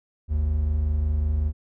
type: tone pair together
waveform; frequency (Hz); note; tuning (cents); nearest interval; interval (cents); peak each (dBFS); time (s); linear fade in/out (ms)
triangle; 50.57 / 75.9; G#1 / D#2; -45 / -42; perfect fifth; 703; -27 / -19; 0.28-1.53; 50
effects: none